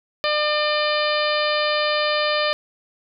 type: harmonic tone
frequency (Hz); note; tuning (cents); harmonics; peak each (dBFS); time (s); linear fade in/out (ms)
600; D5; +37; 1 / 2 / 3 / 4 / 5 / 6 / 7 / 8; -22 / -25 / -27 / -28 / -29 / -30 / -30 / -31; 0.24-2.53; 0
effects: none